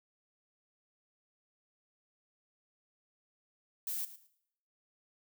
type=noise with echo; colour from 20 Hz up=violet; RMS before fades=-37 dBFS; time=3.87-4.05 s; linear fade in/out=2 ms; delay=110 ms; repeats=2; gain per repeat=-15 dB; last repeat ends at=4.27 s; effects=noise-tail reverb RT60 0.7 s tail -17 dB re dry